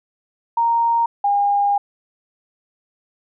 sine tone pair in turn, 930 / 809.7 Hz, A#5 / G#5, -4 / -44 cents, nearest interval major second, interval 240 cents, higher first, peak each -14 dBFS, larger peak neither, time 0.57-1.06 / 1.24-1.78 s, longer second, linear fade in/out 5 ms, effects none

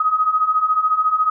sine beating tone pair, 1251 / 1265 Hz, D#6 / D#6, +9 / +28 cents, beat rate 14 Hz, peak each -20 / -16 dBFS, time 0-1.3 s, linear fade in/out 5 ms, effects none

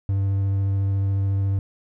triangle tone with vibrato, 98 Hz, G2, in tune, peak -17 dBFS, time 0.09-1.59 s, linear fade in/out 0 ms, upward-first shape sine, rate 14 Hz, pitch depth 10 cents each way, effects none

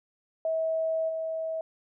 sine tone with level steps, 645 Hz, E5, 38 cents flat, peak -25 / -29 dBFS, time 0.45-1.61 s, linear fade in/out 2 ms, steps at 1.08 s, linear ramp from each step 20 ms, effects none

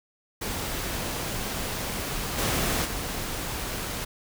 pink noise with level steps, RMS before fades -31 / -26 / -32 dBFS, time 0.41-4.05 s, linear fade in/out 10 ms, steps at 2.37 / 2.84 s, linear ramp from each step 20 ms, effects none

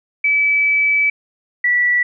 sine tone pair in turn, 2299 / 1954.1 Hz, D7 / B6, -37 / -19 cents, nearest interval minor third, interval 282 cents, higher first, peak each -12 dBFS, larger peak neither, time 0.24-1.1 / 1.64-2.03 s, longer first, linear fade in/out 5 ms, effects none

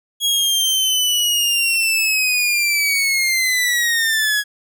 sawtooth linear sweep, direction down, 3322 to 1661.2 Hz, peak -12 dBFS, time 0.2-4.44 s, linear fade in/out 50 ms, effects none

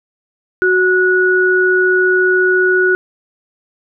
sine tone pair together, 370 / 1464.3 Hz, F#4 / F#6, 0 / -18 cents, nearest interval 2 octaves, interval 2382 cents, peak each -12 dBFS, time 0.62-2.95 s, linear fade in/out 0 ms, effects none

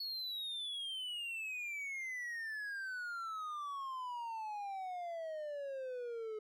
triangle exponential sweep, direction down, 4400 to 425.9 Hz, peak -38 dBFS, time 0-6.39 s, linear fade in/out 5 ms, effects none

